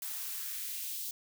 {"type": "noise with high-pass filter sweep", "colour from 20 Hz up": "blue", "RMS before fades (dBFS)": -39, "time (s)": [0.02, 1.11], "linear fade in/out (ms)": 2, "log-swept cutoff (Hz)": [680, 4100], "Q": 1.2, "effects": []}